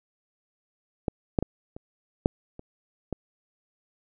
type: clicks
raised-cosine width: 2 ms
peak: -12 / -8 / -13 / -26 / -6 / -27 / -16 dBFS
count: 7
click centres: 1.082 / 1.388 / 1.426 / 1.765 / 2.259 / 2.594 / 3.127 s
effects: none